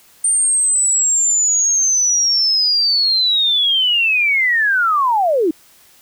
sine linear sweep, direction down, 8910 to 293.7 Hz, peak -12 dBFS, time 0.24-5.51 s, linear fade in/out 5 ms, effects white hiss -49 dBFS RMS until 6.01 s

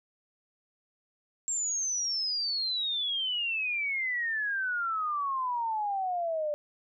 sine exponential sweep, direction down, 7530 to 585 Hz, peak -28 dBFS, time 1.48-6.54 s, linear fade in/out 0 ms, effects none

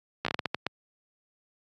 slowing click train, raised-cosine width 0.3 ms, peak -11 dBFS, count 9, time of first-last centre 0.25-0.666 s, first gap 14 ms, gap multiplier 1.36, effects high-pass 100 Hz 12 dB/octave + AAC 64 kbps

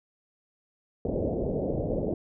white low-pass noise, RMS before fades -29 dBFS, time 1.05-2.14 s, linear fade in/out 2 ms, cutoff 610 Hz, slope 48 dB/octave, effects none

